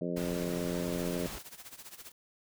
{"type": "harmonic tone", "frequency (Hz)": 87.31, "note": "F2", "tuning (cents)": 0, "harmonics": [2, 3, 4, 5, 6, 7], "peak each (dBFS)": [-36, -38, -39, -40, -41, -41], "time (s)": [0.01, 1.27], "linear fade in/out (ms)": 5}
{"type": "noise", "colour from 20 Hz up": "pink", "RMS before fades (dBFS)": -42, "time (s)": [0.16, 1.39], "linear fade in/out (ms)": 10}
{"type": "noise with tremolo", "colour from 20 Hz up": "white", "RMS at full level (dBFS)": -46, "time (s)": [0.92, 2.12], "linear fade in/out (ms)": 5, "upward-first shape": "sine", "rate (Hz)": 15, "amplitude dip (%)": 80}
{"effects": []}